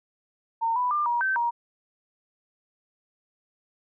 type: tone with pitch steps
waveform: sine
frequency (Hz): 913 / 991 / 1195 / 953 / 1547 / 945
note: A#5 / B5 / D6 / A#5 / G6 / A#5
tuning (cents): -36 / +6 / +30 / +38 / -23 / +23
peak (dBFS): -22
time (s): 0.61-1.51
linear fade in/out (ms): 20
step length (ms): 150
effects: none